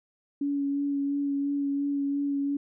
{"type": "tone with vibrato", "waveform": "sine", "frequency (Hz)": 282, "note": "C#4", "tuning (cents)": 30, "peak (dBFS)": -25, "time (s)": [0.41, 2.57], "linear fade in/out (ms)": 5, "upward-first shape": "sine", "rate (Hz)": 2.9, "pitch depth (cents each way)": 15, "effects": []}